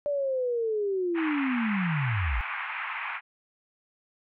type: linear sweep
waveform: sine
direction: down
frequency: 587 to 47.92 Hz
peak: -25 dBFS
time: 0.06-2.41 s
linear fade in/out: 0 ms
type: band-pass noise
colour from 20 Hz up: white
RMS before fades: -34 dBFS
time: 1.14-3.21 s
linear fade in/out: 50 ms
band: 830 to 2500 Hz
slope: 48 dB/octave
effects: none